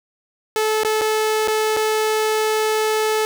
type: tone with dropouts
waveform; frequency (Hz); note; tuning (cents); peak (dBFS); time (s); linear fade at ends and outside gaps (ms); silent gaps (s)
sawtooth; 433.8; A4; -25; -13; 0.56-3.25; 0; 0.834-0.848 / 1.012-1.016 / 1.475-1.482 / 1.766-1.77
effects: none